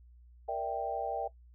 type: chord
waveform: sine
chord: E half-diminished seventh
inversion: second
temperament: equal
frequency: 466.2 / 587.3 / 659.3 / 784 Hz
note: Bb4 / D5 / E5 / G5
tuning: 0 / 0 / 0 / 0 cents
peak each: -39 / -39 / -37 / -35 dBFS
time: 0.48-1.28 s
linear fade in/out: 10 ms
effects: noise-tail reverb RT60 0.1 s tail -18 dB re dry + added 60 Hz sine -54 dBFS peak until 1.54 s